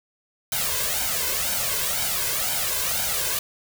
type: noise with flanger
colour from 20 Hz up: white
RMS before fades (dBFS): -25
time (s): 0.52-3.39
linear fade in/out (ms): 2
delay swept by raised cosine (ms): 1.3 to 1.96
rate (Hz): 2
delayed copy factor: +0.75
effects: none